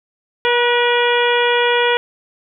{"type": "harmonic tone with a mistuned harmonic", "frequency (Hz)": 480.6, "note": "B4", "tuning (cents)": -47, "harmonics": [1, 2, 3, 4, 5, 6, 7], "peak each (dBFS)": [-16, -19, -21, -22, -23, -24, -24], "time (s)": [0.45, 1.97], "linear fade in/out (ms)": 0, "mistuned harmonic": 3, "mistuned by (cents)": 30, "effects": []}